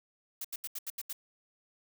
blue noise bursts, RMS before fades -38 dBFS, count 7, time 0.41-1.13 s, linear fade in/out 5 ms, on 36 ms, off 78 ms, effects none

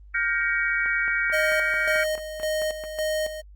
sine chord, G half-diminished seventh, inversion third, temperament just, 1411.2 / 1568 / 1881.6 / 2258 Hz, F6 / G6 / Bb6 / Db7, +18 / 0 / +16 / +31 cents, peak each -27 dBFS, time 0.14-2.04 s, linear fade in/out 10 ms
click train, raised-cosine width 0.5 ms, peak -24 dBFS, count 10, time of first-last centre 0.86-2.838 s, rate 4.55 Hz
square tone with tremolo, 620 Hz, D#5, 6 cents flat, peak -24 dBFS, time 1.32-3.42 s, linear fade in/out 20 ms, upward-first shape square, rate 1.8 Hz, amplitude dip 65%
effects added 50 Hz sine -44 dBFS peak until 3.55 s + Opus 24 kbps

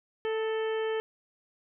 harmonic tone with a mistuned harmonic, 441.6 Hz, A4, 6 cents sharp, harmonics 1 / 2 / 3 / 4 / 5 / 6 / 7, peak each -28 / -40 / -44 / -41 / -47 / -49 / -45 dBFS, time 0.25-1 s, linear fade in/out 0 ms, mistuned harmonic 3, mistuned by -29 cents, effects none

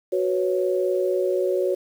sine chord, F# suspended fourth, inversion none, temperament equal, 370 / 493.9 / 554.4 Hz, F#4 / B4 / C#5, 0 / 0 / 0 cents, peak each -22 / -28 / -24 dBFS, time 0.12-1.75 s, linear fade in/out 10 ms, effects 8-bit

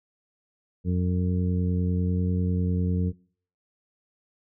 harmonic tone, 90.1 Hz, F#2, 45 cents flat, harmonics 1 / 2 / 3 / 4 / 5, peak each -24 / -25 / -35 / -42 / -36 dBFS, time 0.84-3.13 s, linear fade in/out 50 ms, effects noise-tail reverb RT60 0.5 s tail -23 dB re dry

